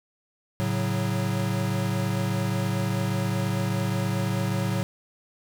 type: chord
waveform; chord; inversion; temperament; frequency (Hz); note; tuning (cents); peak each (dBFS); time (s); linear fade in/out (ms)
square; F# minor; first; equal; 110 / 138.59 / 185; A2 / C#3 / F#3; 0 / 0 / 0; -28 / -31 / -29; 0.6-4.83; 0
effects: none